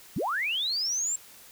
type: linear sweep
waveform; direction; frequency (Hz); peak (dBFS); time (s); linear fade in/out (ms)
sine; up; 101.8 to 7590; -26; 0.16-1.16; 5
effects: white hiss -51 dBFS RMS until 1.51 s